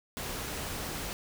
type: noise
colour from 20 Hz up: pink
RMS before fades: -37 dBFS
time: 0.17-1.13 s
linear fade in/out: 0 ms
effects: none